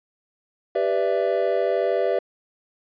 triangle chord, E minor seventh, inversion first, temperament equal with one note detuned, 392 / 493.9 / 587.3 / 666.9 Hz, G4 / B4 / D5 / E5, 0 / 0 / 0 / +20 cents, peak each -23 dBFS, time 0.75-2.19 s, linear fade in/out 5 ms, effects resampled to 11025 Hz

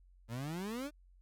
30% pulse exponential sweep, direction up, 109.6 to 306.5 Hz, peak -35 dBFS, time 0.28-0.91 s, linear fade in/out 50 ms, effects added 45 Hz sine -59 dBFS peak until 1.21 s + MP3 96 kbps

